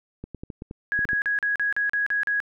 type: clicks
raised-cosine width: 3 ms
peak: -22 dBFS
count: 9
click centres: 0.24 / 0.347 / 0.435 / 0.502 / 0.621 / 0.711 / 0.991 / 1.053 / 1.132 s
type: tone bursts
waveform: sine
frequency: 1661.2 Hz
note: G#6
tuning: in tune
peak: -21 dBFS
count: 9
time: 0.92-2.402 s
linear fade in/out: 0 ms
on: 130 ms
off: 39 ms
effects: none